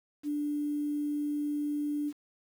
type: tone with quantisation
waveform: sine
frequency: 294 Hz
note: D4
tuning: 2 cents sharp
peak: -29 dBFS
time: 0.23-2.13 s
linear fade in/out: 50 ms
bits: 9
effects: none